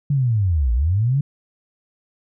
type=linear two-way sweep; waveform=sine; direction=down then up; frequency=146.83 to 55 to 146.83 Hz; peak=-15 dBFS; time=0.1-1.21 s; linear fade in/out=5 ms; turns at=0.73 s; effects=none